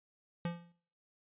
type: tone with exponential decay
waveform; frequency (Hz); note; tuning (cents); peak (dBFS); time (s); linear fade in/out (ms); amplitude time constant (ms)
square; 171.7; F3; -29; -32; 0.45-0.72; 2; 57
effects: noise-tail reverb RT60 0.5 s tail -18 dB re dry + resampled to 8000 Hz